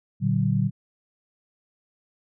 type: chord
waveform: sine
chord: Bb augmented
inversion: none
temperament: equal with one note detuned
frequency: 116.54 / 146.83 / 189.43 Hz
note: Bb2 / D3 / F#3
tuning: 0 / 0 / +41 cents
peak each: -24 dBFS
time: 0.2-0.71 s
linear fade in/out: 50 ms
effects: none